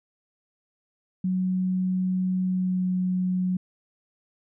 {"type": "tone with pitch glide", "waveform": "sine", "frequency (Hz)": [185, 183.4], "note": ["F#3", "F#3"], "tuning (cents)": [0, -15], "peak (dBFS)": -22, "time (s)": [1.24, 3.57], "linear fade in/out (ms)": 5, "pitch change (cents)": -15, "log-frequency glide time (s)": [2.44, 2.88], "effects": []}